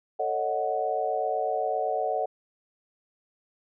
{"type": "chord", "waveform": "sine", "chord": "D# half-diminished seventh", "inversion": "second", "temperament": "equal with one note detuned", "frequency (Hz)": [444.9, 554.4, 622.3, 740], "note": ["A4", "C#5", "D#5", "F#5"], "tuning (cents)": [19, 0, 0, 0], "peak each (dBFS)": [-32, -32, -31, -28], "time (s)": [0.19, 2.26], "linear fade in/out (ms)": 10, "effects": []}